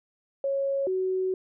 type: tone pair in turn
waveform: sine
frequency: 550 / 374.3 Hz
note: C#5 / F#4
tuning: -14 / +20 cents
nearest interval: perfect fifth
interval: 666 cents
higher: first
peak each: -24 dBFS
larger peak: neither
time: 0.44-0.87 / 0.87-1.34 s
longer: second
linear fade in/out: 2 ms
effects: none